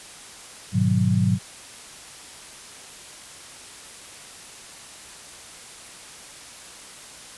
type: chord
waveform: sine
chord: G# minor seventh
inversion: none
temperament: equal with one note detuned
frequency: 103.83 / 123.47 / 153.87 / 185 Hz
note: G#2 / B2 / D#3 / F#3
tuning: 0 / 0 / -19 / 0 cents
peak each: -22 / -23 / -27 / -21 dBFS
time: 0.72-1.39 s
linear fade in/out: 50 ms
effects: white hiss -42 dBFS RMS until 7.37 s + resampled to 24000 Hz